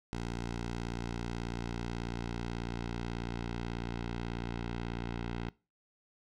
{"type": "tone with low-pass filter sweep", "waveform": "10% pulse", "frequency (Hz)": 58.27, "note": "A#1", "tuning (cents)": 0, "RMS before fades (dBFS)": -38, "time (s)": [0.13, 5.49], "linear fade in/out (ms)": 0, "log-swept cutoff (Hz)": [6500, 3500], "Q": 1, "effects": ["noise-tail reverb RT60 0.3 s tail -22 dB re dry"]}